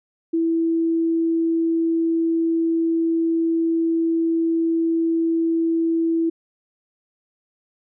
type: tone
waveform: sine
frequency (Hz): 329.6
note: E4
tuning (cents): 0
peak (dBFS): -17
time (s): 0.33-6.3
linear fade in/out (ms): 10
effects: none